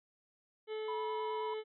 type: harmonic tone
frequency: 433.6 Hz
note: A4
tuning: 25 cents flat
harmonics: 1 / 2 / 3 / 4 / 5 / 7 / 8 / 9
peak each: -37 / -52 / -55 / -59 / -53 / -54 / -61 / -62 dBFS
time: 0.67-1.64 s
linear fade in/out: 50 ms
type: tone with vibrato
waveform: sine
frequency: 975 Hz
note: B5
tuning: 23 cents flat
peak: -38 dBFS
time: 0.88-1.54 s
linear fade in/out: 5 ms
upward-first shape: square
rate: 9.4 Hz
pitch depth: 22 cents each way
effects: none